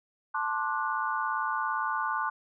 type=chord; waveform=sine; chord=D dominant seventh; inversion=second; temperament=just; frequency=881 / 1057.2 / 1174.7 / 1468.3 Hz; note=A5 / C6 / D6 / F#6; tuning=+2 / +18 / 0 / -14 cents; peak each=-33 dBFS; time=0.34-2.3 s; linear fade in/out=10 ms; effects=none